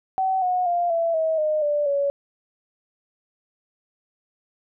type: tone with pitch steps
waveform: sine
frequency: 760 / 728.2 / 697.7 / 668.5 / 640.6 / 613.8 / 588.1 / 563.5 Hz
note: F#5 / F#5 / F5 / E5 / E5 / D#5 / D5 / C#5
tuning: +46 / -28 / -2 / +24 / -50 / -24 / +2 / +28 cents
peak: -19 dBFS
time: 0.18-2.1 s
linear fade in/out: 0 ms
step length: 240 ms
effects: none